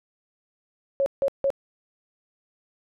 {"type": "tone bursts", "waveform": "sine", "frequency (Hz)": 551, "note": "C#5", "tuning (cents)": -11, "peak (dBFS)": -19, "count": 3, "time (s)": [1, 1.503], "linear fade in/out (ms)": 0, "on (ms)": 61, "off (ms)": 160, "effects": []}